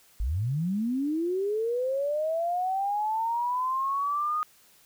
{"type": "linear sweep", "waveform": "sine", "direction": "up", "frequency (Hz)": [45.49, 1244.5], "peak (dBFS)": -25, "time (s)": [0.2, 4.43], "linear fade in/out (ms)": 0, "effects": ["white hiss -59 dBFS RMS until 4.85 s"]}